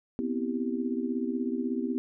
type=chord; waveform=sine; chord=C major seventh; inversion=third; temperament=just; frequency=245.3 / 261.6 / 327 / 392.4 Hz; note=B3 / C4 / E4 / G4; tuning=-12 / 0 / -14 / +2 cents; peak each=-31 / -33 / -35 / -36 dBFS; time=0.19-1.98 s; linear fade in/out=0 ms; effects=none

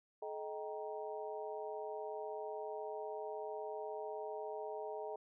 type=harmonic tone with a mistuned harmonic; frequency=156.2 Hz; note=D#3; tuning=7 cents sharp; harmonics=3 / 4 / 5 / 6; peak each=-44 / -46 / -48 / -50 dBFS; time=0.22-5.16 s; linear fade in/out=5 ms; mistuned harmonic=3; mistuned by=-150 cents; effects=none

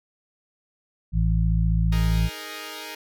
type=harmonic tone; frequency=55 Hz; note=A1; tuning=in tune; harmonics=1 / 2 / 3; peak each=-20 / -25 / -24 dBFS; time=1.12-2.3 s; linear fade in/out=50 ms
type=chord; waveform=5% pulse; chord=D# suspended fourth; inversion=none; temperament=equal; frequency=311.1 / 415.3 / 466.2 Hz; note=D#4 / G#4 / A#4; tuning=0 / 0 / 0 cents; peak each=-27 / -27 / -27 dBFS; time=1.92-2.95 s; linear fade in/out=5 ms
effects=none

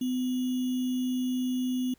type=tone with sample-and-hold; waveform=sine; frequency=253.3 Hz; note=B3; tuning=44 cents sharp; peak=-26 dBFS; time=0.01-1.94 s; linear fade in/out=5 ms; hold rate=3150 Hz; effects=pink hiss -65 dBFS RMS until 1.98 s

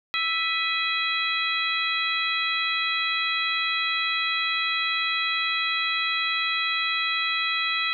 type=harmonic tone with a mistuned harmonic; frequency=659.3 Hz; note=E5; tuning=in tune; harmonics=2 / 3 / 4 / 5 / 6; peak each=-30 / -29 / -28 / -30 / -30 dBFS; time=0.14-7.93 s; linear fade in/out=0 ms; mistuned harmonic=4; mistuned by=-83 cents; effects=none

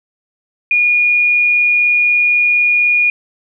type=tone; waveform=sine; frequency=2439 Hz; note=D#7; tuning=35 cents flat; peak=-9 dBFS; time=0.71-3.1 s; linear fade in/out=2 ms; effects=none

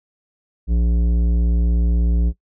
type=tone with tanh clipping; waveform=sine; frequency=58.27 Hz; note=A#1; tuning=in tune; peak=-16 dBFS; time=0.67-2.33 s; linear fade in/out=50 ms; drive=12 dB; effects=noise-tail reverb RT60 0.1 s tail -19 dB re dry

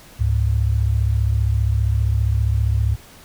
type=tone pair together; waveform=sine; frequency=70 / 105.08 Hz; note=C#2 / G#2; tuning=+18 / +21 cents; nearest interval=perfect fifth; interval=703 cents; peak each=-18 dBFS; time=0.19-2.96 s; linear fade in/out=20 ms; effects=pink hiss -45 dBFS RMS until 3.24 s

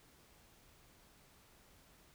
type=silence; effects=pink hiss -65 dBFS RMS until 2.14 s

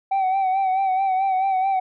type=tone with vibrato; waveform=sine; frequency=764 Hz; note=G5; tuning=45 cents flat; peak=-15 dBFS; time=0.11-1.8 s; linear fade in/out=10 ms; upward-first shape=sine; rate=4.6 Hz; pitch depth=46 cents each way; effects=tanh soft clip ceiling -17 dBFS

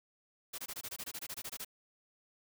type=noise bursts; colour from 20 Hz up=white; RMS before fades=-42 dBFS; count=15; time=0.53-1.648 s; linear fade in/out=10 ms; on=54 ms; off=22 ms; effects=none

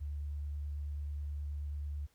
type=tone with vibrato; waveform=sine; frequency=72.9 Hz; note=D2; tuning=12 cents flat; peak=-36 dBFS; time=0-2.07 s; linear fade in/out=20 ms; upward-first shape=square; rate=9.3 Hz; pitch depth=9 cents each way; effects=pink hiss -72 dBFS RMS until 2.14 s

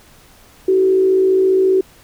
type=tone with frequency modulation; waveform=sine; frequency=378.2 Hz; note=F#4; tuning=38 cents sharp; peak=-10 dBFS; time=0.68-1.81 s; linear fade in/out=5 ms; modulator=54.7 Hz; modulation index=0.39; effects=pink hiss -47 dBFS RMS until 2.03 s

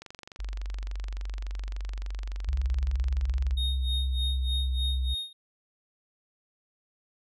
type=click train; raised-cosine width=0.2 ms; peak=-26 dBFS; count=83; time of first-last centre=0.02-3.509 s; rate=23.5 Hz
type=tone; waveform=sine; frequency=48.23 Hz; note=G1; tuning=27 cents flat; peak=-31 dBFS; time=0.39-3.59 s; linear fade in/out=10 ms
type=tone with vibrato; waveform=sine; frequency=65.41 Hz; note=C2; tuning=in tune; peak=-25 dBFS; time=2.47-5.15 s; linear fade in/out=20 ms; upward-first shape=sine; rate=3.4 Hz; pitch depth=38 cents each way
type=tone with tremolo; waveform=triangle; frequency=3712 Hz; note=A#7; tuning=8 cents flat; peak=-28 dBFS; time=3.57-5.33 s; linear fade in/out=5 ms; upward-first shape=sine; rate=3.3 Hz; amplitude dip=90%
effects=resampled to 32000 Hz

